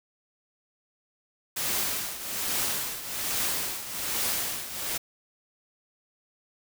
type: noise with tremolo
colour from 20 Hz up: white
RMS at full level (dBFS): -27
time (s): 1.56-4.98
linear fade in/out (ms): 10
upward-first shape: triangle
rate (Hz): 1.2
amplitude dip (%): 75
effects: none